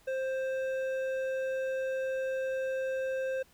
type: tone with hard clipping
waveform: sine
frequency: 526 Hz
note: C5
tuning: 9 cents sharp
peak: -32 dBFS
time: 0.07-3.43 s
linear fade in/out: 10 ms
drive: 9 dB
effects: pink hiss -63 dBFS RMS until 3.53 s